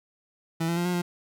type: tone with pitch steps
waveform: 30% pulse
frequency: 164.4 / 169.5 / 174 / 178.6 / 175.2 Hz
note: E3 / E3 / F3 / F3 / F3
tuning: -4 / +49 / -6 / +39 / +6 cents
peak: -22 dBFS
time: 0.6-1.02 s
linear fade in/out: 10 ms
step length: 84 ms
effects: none